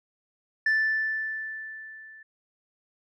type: tone with level ramp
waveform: sine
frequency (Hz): 1760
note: A6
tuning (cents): 0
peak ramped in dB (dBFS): -17 to -46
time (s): 0.66-2.23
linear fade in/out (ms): 5
effects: tanh soft clip ceiling -19 dBFS